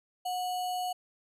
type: tone with sample-and-hold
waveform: sine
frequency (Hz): 729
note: F#5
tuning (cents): -26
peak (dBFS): -30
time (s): 0.25-0.93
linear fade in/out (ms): 10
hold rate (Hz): 3675
effects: resampled to 32000 Hz